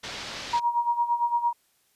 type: low-pass noise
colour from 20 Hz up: white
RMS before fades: -37 dBFS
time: 0.03-0.6 s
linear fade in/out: 10 ms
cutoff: 5200 Hz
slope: 24 dB/octave
type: tone with tremolo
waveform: sine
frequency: 949 Hz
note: A#5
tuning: 31 cents sharp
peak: -19 dBFS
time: 0.53-1.53 s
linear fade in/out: 5 ms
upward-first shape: sine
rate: 8.8 Hz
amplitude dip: 75%
effects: white hiss -67 dBFS RMS until 1.95 s + resampled to 32000 Hz